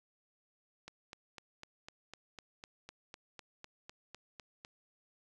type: click train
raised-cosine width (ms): 0.2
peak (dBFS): -30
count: 16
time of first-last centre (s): 0.88-4.649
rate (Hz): 3.98
effects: none